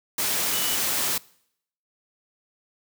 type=tone in noise; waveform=sine; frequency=2960 Hz; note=F#7; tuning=in tune; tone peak=-32 dBFS; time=0.53-0.76 s; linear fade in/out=5 ms; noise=white; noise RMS=-25 dBFS; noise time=0.18-1.18 s; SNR=-10 dB; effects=noise-tail reverb RT60 0.7 s tail -23 dB re dry + high-pass 100 Hz 12 dB/octave